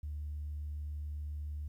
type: tone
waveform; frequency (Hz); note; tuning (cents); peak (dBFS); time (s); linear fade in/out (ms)
sine; 74.4; D2; +23; -36; 0.03-1.68; 5
effects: tanh soft clip ceiling -33 dBFS + 12-bit